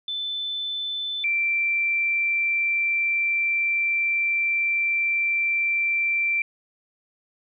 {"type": "tone pair in turn", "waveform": "sine", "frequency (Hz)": [3520, 2349], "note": ["A7", "D7"], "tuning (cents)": [0, 0], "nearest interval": "perfect fifth", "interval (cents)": 700, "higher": "first", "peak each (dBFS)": [-26, -20], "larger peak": "second", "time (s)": [[0.08, 1.24], [1.24, 6.42]], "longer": "second", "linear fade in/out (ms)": 2, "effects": []}